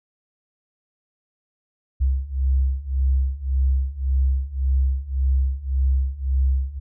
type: beating tone pair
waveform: sine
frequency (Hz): 65.41 / 67.21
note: C2 / C2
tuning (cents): 0 / +47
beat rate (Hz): 1.8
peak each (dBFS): -22 / -20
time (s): 2-6.8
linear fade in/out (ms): 20
effects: none